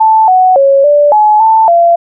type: tone with pitch steps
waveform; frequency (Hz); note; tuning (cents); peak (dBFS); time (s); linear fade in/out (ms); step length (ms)
sine; 879 / 742 / 550 / 585 / 849 / 886 / 684; A5 / F#5 / C#5 / D5 / G#5 / A5 / F5; -2 / +5 / -14 / -7 / +38 / +12 / -36; -3; 0-1.96; 10; 280
effects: none